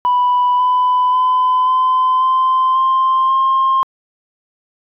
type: tone with pitch steps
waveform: sine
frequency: 987.8 / 999.9 / 1012.1 / 1024.4 / 1036.9 / 1049.6 / 1062.4 Hz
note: B5 / B5 / B5 / C6 / C6 / C6 / C6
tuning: 0 / +21 / +42 / -37 / -16 / +5 / +26 cents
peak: -9 dBFS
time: 0.05-3.83 s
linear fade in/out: 0 ms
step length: 540 ms
effects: tanh soft clip ceiling -8 dBFS